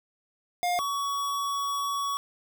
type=tone pair in turn; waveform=square; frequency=709 / 1125.5 Hz; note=F5 / C#6; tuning=+26 / +26 cents; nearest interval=minor sixth; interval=800 cents; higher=second; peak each=-25 / -28 dBFS; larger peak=first; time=0.63-0.79 / 0.79-2.17 s; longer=second; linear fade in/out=0 ms; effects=none